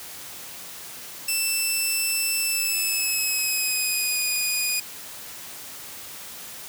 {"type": "tone with pitch glide", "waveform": "10% pulse", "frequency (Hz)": [2661, 2469], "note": ["E7", "D#7"], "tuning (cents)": [16, -14], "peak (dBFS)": -14, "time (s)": [1.28, 4.8], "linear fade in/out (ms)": 5, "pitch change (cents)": -130, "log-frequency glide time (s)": [2.38, 4.2], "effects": ["white hiss -39 dBFS RMS until 6.68 s", "high-pass 60 Hz 12 dB/octave"]}